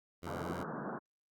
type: tone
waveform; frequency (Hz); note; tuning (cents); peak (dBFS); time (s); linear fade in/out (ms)
10% pulse; 86.3; F2; -20; -34; 0.22-0.64; 20
type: band-pass noise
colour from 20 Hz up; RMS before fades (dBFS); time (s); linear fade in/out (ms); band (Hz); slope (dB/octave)
pink; -41; 0.26-0.99; 10; 130 to 1600; 96
effects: Opus 48 kbps